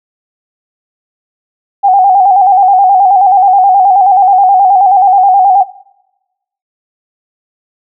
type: tone with vibrato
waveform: sine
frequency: 770 Hz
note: G5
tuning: 31 cents flat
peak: -3 dBFS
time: 1.83-5.64 s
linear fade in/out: 20 ms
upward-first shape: square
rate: 9.4 Hz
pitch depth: 67 cents each way
effects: noise-tail reverb RT60 1.0 s tail -22 dB re dry